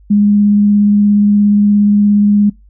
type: tone with vibrato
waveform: sine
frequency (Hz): 205.7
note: G#3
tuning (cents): -16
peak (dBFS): -6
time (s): 0.1-2.5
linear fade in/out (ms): 10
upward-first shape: sine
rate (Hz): 17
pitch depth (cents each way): 9
effects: noise-tail reverb RT60 0.2 s tail -24 dB re dry + added 50 Hz sine -40 dBFS peak until 2.69 s